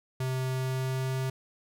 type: tone with pitch glide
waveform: square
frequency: 130 to 131.28 Hz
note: C3 to C3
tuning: -11 to +6 cents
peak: -29 dBFS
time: 0.2-1.3 s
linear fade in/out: 5 ms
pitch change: +17 cents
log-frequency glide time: 0.51-1.16 s
effects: none